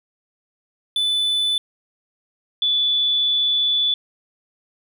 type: tone pair in turn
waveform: triangle / sine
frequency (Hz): 3495 / 3465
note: A7 / A7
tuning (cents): -12 / -27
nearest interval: unison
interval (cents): 15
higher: first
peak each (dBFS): -16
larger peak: neither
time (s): 0.96-1.58 / 2.62-3.94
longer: second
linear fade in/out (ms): 2
effects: none